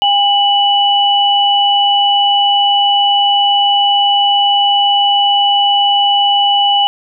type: tone pair together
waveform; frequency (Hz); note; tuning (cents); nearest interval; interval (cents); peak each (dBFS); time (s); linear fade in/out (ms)
sine; 807.4 / 2960; G#5 / F#7; -49 / 0; octave + minor seventh; 2249; -11; 0.02-6.87; 0
effects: none